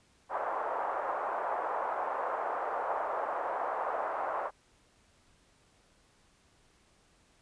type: band-pass noise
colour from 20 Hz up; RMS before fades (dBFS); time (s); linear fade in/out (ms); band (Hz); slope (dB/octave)
pink; -34; 0.29-4.51; 50; 580 to 1200; 24
effects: pink hiss -66 dBFS RMS until 7.41 s + resampled to 22050 Hz